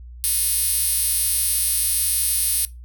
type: tone with high-pass filter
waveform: 5% pulse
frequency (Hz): 358.7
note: F4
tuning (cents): +46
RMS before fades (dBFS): -21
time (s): 0.24-2.65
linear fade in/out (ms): 0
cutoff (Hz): 9400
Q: 1.2
effects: noise-tail reverb RT60 0.2 s tail -18 dB re dry + added 60 Hz sine -36 dBFS peak until 2.84 s